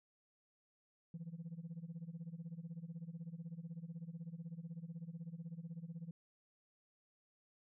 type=tone with tremolo; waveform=sine; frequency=166.6 Hz; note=E3; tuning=19 cents sharp; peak=-40 dBFS; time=1.14-6.11 s; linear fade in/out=2 ms; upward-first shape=sine; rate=16 Hz; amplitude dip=90%; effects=tanh soft clip ceiling -41 dBFS

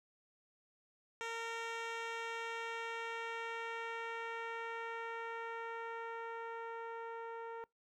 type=tone with low-pass filter sweep; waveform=10% pulse; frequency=459.1 Hz; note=A#4; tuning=26 cents flat; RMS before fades=-43 dBFS; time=1.21-7.64 s; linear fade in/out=0 ms; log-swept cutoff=5800 to 940 Hz; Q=0.79; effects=noise-tail reverb RT60 0.2 s tail -25 dB re dry

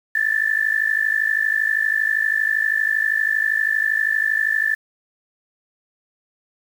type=tone with amplitude modulation; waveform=sine; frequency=1760 Hz; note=A6; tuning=in tune; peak=-13 dBFS; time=0.15-4.75 s; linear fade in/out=5 ms; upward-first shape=sine; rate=52.6 Hz; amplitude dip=85%; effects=7-bit

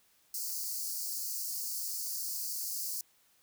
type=high-pass noise; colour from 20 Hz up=white; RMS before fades=-37 dBFS; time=0.34-3.01 s; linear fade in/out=2 ms; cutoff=4400 Hz; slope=96 dB/octave; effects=white hiss -68 dBFS RMS until 3.42 s

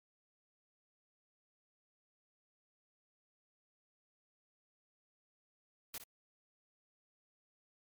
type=noise with echo; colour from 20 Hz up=white; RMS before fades=-43 dBFS; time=5.94-5.98 s; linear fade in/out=2 ms; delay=58 ms; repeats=1; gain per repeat=-10 dB; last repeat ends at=6.038 s; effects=MP3 96 kbps

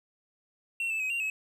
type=tone with pitch steps; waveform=triangle; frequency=2720 / 2632 / 2534 / 2766 / 2572 Hz; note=F7 / E7 / D#7 / F7 / E7; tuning=-46 / -3 / +31 / -17 / -43 cents; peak=-27 dBFS; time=0.8-1.3 s; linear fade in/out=2 ms; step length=100 ms; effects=none

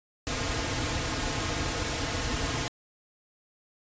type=noise with comb filter; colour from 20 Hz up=pink; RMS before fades=-30 dBFS; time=0.27-2.68 s; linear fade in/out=0 ms; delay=5.2 ms; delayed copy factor=-0.7; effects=resampled to 16000 Hz

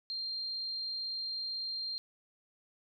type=tone; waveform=sine; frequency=4186 Hz; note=C8; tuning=in tune; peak=-35 dBFS; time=0.1-1.98 s; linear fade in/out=0 ms; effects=none

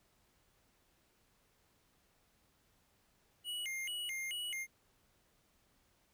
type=tone with vibrato; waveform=square; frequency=2489 Hz; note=D#7; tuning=in tune; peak=-39 dBFS; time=3.44-4.67 s; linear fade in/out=50 ms; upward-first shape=square; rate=2.3 Hz; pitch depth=280 cents each way; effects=pink hiss -73 dBFS RMS until 6.13 s

